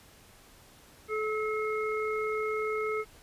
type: harmonic tone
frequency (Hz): 431.5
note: A4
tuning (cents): -34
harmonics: 1 / 3 / 5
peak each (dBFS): -30 / -35 / -37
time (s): 1.08-3.05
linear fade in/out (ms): 50
effects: pink hiss -56 dBFS RMS until 3.22 s + resampled to 32000 Hz